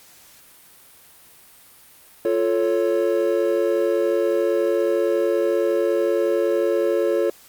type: chord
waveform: triangle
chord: F augmented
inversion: none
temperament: equal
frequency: 349.2 / 440 / 554.4 Hz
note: F4 / A4 / C#5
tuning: 0 / 0 / 0 cents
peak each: -20 dBFS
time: 2.25-7.3 s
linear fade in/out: 2 ms
effects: white hiss -49 dBFS RMS until 7.48 s + Opus 48 kbps